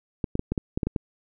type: clicks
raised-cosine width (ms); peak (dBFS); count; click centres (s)
3; -12; 9; 0.242 / 0.354 / 0.394 / 0.52 / 0.578 / 0.775 / 0.832 / 0.87 / 0.962
effects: none

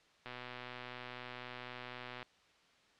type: click train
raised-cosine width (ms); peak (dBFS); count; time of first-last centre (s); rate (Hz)
0.3; -29; 245; 0.26-2.228; 124
effects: white hiss -67 dBFS RMS until 2.99 s + low-pass 4000 Hz 12 dB/octave

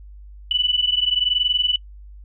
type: tone pair together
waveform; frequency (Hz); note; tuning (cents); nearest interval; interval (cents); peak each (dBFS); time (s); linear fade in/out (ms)
sine; 2960 / 2981; F#7 / F#7; 0 / +12; unison; 12; -20; 0.51-1.76; 2
effects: noise-tail reverb RT60 0.1 s tail -24 dB re dry + added 50 Hz sine -38 dBFS peak until 2.24 s

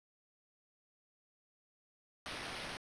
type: noise with sample-and-hold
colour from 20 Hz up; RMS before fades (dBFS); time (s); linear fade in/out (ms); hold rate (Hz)
violet; -44; 2.26-2.77; 0; 7350
effects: resampled to 22050 Hz

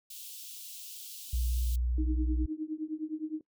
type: high-pass noise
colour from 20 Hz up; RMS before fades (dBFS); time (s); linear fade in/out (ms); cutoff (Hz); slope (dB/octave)
white; -45; 0.1-1.76; 5; 2800; 48
type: tone with vibrato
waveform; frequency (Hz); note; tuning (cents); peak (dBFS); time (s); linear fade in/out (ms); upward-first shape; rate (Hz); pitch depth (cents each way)
sine; 60.6; B1; -32; -27; 1.33-2.46; 5; square; 18; 40
type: tone with tremolo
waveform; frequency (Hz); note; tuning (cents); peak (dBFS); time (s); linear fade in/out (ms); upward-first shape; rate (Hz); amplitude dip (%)
sine; 311.2; D#4; 0; -29; 1.98-3.41; 2; triangle; 9.7; 100
effects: noise-tail reverb RT60 0.1 s tail -21 dB re dry

